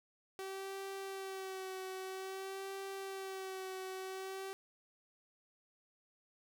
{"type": "tone with vibrato", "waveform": "sawtooth", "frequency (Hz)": 383.1, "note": "G4", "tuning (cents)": -40, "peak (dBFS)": -38, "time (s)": [0.39, 4.53], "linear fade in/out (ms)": 0, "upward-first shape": "sine", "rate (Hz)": 0.51, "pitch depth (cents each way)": 29, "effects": ["11-bit"]}